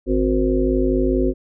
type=harmonic tone with a mistuned harmonic; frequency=52.3 Hz; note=G#1; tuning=13 cents sharp; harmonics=1 / 3 / 5 / 7 / 9 / 10; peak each=-21 / -32 / -20 / -20 / -28 / -26 dBFS; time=0.06-1.34 s; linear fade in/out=50 ms; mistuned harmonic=1; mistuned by=-37 cents; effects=none